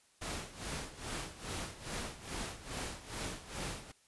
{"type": "noise with tremolo", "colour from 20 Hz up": "pink", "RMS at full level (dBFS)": -39, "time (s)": [0.21, 3.92], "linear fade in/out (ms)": 10, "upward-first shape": "sine", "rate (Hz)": 2.4, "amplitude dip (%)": 80, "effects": ["white hiss -68 dBFS RMS until 4.07 s", "resampled to 24000 Hz"]}